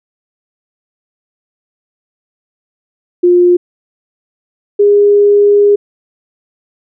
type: tone pair in turn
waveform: sine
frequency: 354.2 / 409 Hz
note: F4 / G#4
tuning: +24 / -26 cents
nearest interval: major second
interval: 250 cents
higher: second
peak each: -4 dBFS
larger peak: neither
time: 3.23-3.57 / 4.79-5.76 s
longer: second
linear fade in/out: 10 ms
effects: none